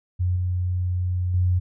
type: tone with level steps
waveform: sine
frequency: 90.3 Hz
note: F#2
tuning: 42 cents flat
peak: -19 / -21 / -17 dBFS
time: 0.19-1.6 s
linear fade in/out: 20 ms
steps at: 0.36 / 1.34 s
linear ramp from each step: 2 ms
effects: none